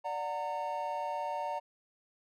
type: chord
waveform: triangle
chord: D augmented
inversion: none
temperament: just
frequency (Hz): 587.3 / 734.2 / 917.7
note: D5 / F#5 / A#5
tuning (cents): 0 / -14 / -27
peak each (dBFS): -37 / -37 / -34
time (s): 0.04-1.6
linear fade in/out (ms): 20
effects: none